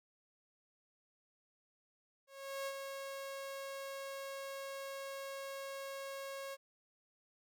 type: tone with ADSR envelope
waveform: sawtooth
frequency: 547 Hz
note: C#5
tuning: 23 cents flat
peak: -34 dBFS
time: 2.27-6.57 s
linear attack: 400 ms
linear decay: 52 ms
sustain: -5 dB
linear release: 37 ms
effects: none